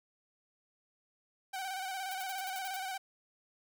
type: tone with vibrato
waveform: sawtooth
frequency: 761 Hz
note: F#5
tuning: 48 cents sharp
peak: -33 dBFS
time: 1.53-2.98 s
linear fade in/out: 10 ms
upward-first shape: square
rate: 17 Hz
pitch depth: 44 cents each way
type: noise bursts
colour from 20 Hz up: blue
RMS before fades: -45 dBFS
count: 8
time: 2.11-2.765 s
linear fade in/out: 0 ms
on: 25 ms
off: 65 ms
effects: none